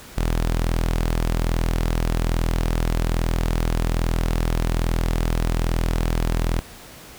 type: tone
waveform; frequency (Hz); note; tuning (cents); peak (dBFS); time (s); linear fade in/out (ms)
sawtooth; 41.2; E1; 0; -15; 0.17-6.6; 10
effects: pink hiss -42 dBFS RMS until 7.18 s